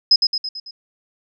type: tone with echo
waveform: sine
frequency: 5080 Hz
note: D#8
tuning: 35 cents sharp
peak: -8 dBFS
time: 0.11-0.16 s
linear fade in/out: 5 ms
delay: 110 ms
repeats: 5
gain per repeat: -5 dB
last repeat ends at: 0.71 s
effects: none